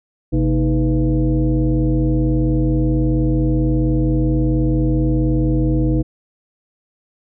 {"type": "tone with frequency modulation", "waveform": "sine", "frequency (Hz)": 130.81, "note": "C3", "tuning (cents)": 0, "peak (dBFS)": -13, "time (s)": [0.32, 6.03], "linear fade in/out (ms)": 20, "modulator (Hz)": 183, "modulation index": 1.4, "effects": []}